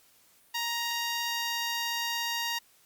10% pulse tone, 937 Hz, A#5, 9 cents sharp, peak -21 dBFS, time 0.54-2.59 s, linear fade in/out 10 ms, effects white hiss -62 dBFS RMS until 2.85 s + Opus 48 kbps

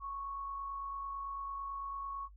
sine tone with amplitude modulation, 1107 Hz, C#6, 3 cents flat, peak -37 dBFS, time 0-2.29 s, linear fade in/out 50 ms, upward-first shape sine, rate 49 Hz, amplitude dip 35%, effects noise-tail reverb RT60 0.1 s tail -19 dB re dry + added 50 Hz sine -53 dBFS peak until 2.36 s

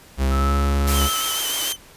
45% pulse tone with pitch glide, 66.9 to 69.9 Hz, C2 to C#2, +39 to +15 cents, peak -17 dBFS, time 0.17-1.1 s, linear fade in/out 50 ms, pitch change +76 cents, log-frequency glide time 0.3-0.55 s
sine tone with tremolo, 1305 Hz, E6, 18 cents flat, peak -23 dBFS, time 0.31-1.41 s, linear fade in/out 10 ms, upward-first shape triangle, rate 1.6 Hz, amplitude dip 80%
white high-pass noise, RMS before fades -25 dBFS, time 0.87-1.73 s, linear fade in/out 10 ms, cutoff 270 Hz, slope 96 dB/octave
sawtooth tone with vibrato, 3091 Hz, G7, 25 cents flat, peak -22 dBFS, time 0.92-1.77 s, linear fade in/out 50 ms, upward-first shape sine, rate 6.7 Hz, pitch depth 43 cents each way
effects pink hiss -47 dBFS RMS until 1.96 s + resampled to 32000 Hz

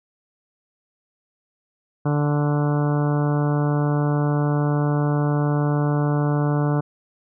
harmonic tone with a mistuned harmonic, 146.83 Hz, D3, in tune, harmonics 1 / 2 / 3 / 4 / 5 / 6 / 7 / 8 / 9 / 10, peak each -19 / -25 / -29 / -31 / -33 / -35 / -36 / -37 / -38 / -39 dBFS, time 2.05-6.81 s, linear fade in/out 10 ms, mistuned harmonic 8, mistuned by -28 cents, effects none

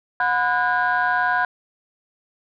sine tone cluster, 727 / 999 / 1461 / 1619 Hz, F#5 / B5 / F#6 / G#6, -31 / +20 / -22 / -45 cents, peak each -22 dBFS, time 0.2-1.45 s, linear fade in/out 2 ms, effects tanh soft clip ceiling -11 dBFS

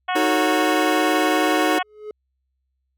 harmonic tone, 366.4 Hz, F#4, 17 cents flat, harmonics 2 / 3 / 4 / 5 / 6 / 7 / 8 / 9, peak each -23 / -27 / -29 / -31 / -33 / -34 / -35 / -36 dBFS, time 0.08-1.83 s, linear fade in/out 10 ms
square chord, D# half-diminished seventh, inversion none, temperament equal with one note detuned, 311.1 / 370 / 447.4 / 554.4 Hz, D#4 / F#4 / A4 / C#5, 0 / 0 / +29 / 0 cents, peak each -22 / -26 / -28 / -27 dBFS, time 0.15-1.79 s, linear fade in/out 10 ms
triangle tone with exponential growth, 423.9 Hz, G#4, 35 cents sharp, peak -25 dBFS, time 1.76-2.11 s, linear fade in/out 2 ms, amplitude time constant 76 ms
effects added 65 Hz sine -70 dBFS peak until 2.97 s

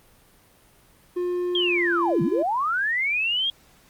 triangle tone with pitch glide, 355.9 to 339.8 Hz, F4 to F4, +33 to -47 cents, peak -21 dBFS, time 1.16-2.43 s, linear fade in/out 10 ms, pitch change -80 cents, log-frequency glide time 1.61-2.05 s
sine linear two-way sweep, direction down then up, 3293 to 136.1 to 3293 Hz, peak -21 dBFS, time 1.55-3.5 s, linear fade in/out 2 ms, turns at 2.22 s
effects pink hiss -56 dBFS RMS until 3.89 s + Opus 32 kbps

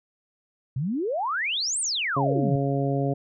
sine exponential two-way sweep, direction up then down, 120 to 9240 to 120 Hz, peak -24 dBFS, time 0.76-2.56 s, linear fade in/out 5 ms, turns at 1.8 s
harmonic tone, 138.59 Hz, C#3, in tune, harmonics 1 / 2 / 3 / 4 / 5, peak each -25 / -28 / -30 / -31 / -32 dBFS, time 2.16-3.14 s, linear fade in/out 10 ms
effects none

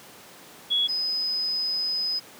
sine tone pair in turn, 3360 / 5034 Hz, G#7 / D#8, +19 / +19 cents, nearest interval perfect fifth, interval 700 cents, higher second, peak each -20 / -24 dBFS, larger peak first, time 0.7-0.88 / 0.88-2.2 s, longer second, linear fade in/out 20 ms, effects pink hiss -47 dBFS RMS until 2.39 s + high-pass 200 Hz 12 dB/octave

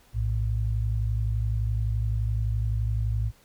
sine tone pair together, 58.27 / 110 Hz, A#1 / A2, 0 / 0 cents, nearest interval major seventh, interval 1100 cents, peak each -26 / -26 dBFS, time 0.13-3.32 s, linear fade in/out 50 ms, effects pink hiss -59 dBFS RMS until 3.44 s

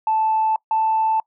sine tone pair in turn, 877 / 881.6 Hz, A5 / A5, -6 / +3 cents, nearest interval unison, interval 9 cents, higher second, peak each -15 dBFS, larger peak neither, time 0.07-0.56 / 0.71-1.2 s, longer neither, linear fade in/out 2 ms, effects noise-tail reverb RT60 0.1 s tail -24 dB re dry + tanh soft clip ceiling -11 dBFS

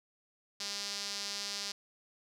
sawtooth tone with band-pass filter, 201.6 Hz, G3, 49 cents sharp, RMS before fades -39 dBFS, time 0.6-1.72 s, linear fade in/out 5 ms, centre 5000 Hz, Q 2.8, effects none

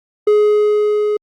triangle tone with level ramp, 420 Hz, G#4, 19 cents sharp, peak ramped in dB -6 to -12 dBFS, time 0.27-1.17 s, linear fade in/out 5 ms, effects Opus 32 kbps

